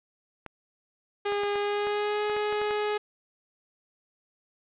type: clicks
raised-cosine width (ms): 0.5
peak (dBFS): -23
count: 10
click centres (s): 0.463 / 1.322 / 1.435 / 1.557 / 1.87 / 2.298 / 2.366 / 2.526 / 2.616 / 2.709
type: tone with pitch glide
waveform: sawtooth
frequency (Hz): 408.1 to 419.3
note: G#4 to G#4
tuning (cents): -30 to +17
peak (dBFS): -22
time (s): 1.25-2.98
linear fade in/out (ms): 10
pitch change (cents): +47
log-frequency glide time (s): 1.56-2.24
effects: resampled to 8000 Hz + 8-bit